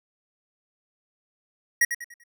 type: tone with echo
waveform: square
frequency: 1900 Hz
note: A#6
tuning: 33 cents sharp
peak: -17 dBFS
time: 1.81-1.85 s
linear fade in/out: 5 ms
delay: 97 ms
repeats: 4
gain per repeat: -9 dB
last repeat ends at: 2.238 s
effects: none